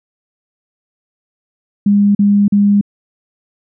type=tone bursts; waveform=sine; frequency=203.1 Hz; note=G#3; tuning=38 cents flat; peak=-7 dBFS; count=3; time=1.86-2.812 s; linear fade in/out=5 ms; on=290 ms; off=41 ms; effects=none